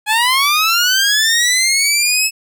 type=linear sweep; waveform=15% pulse; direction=up; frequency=830.6 to 2616 Hz; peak=-5 dBFS; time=0.06-2.31 s; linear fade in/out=50 ms; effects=none